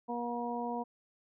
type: harmonic tone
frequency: 239 Hz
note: A#3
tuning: 43 cents sharp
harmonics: 1 / 2 / 3 / 4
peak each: -38 / -40 / -39 / -39 dBFS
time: 0.08-0.84 s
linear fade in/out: 20 ms
effects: none